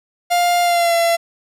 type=tone with pitch glide; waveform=45% pulse; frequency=702 to 677.3 Hz; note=F5 to E5; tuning=+9 to +47 cents; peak=-13 dBFS; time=0.3-1.17 s; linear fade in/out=20 ms; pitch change=-62 cents; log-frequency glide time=0.62-0.95 s; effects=resampled to 32000 Hz + 8-bit